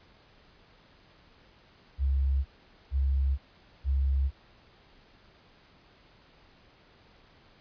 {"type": "tone bursts", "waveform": "sine", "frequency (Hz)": 67.8, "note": "C#2", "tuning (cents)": -38, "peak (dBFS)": -23, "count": 3, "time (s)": [1.98, 4.31], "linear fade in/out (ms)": 50, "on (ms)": 470, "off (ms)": 460, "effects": ["pink hiss -59 dBFS RMS until 7.6 s", "resampled to 11025 Hz"]}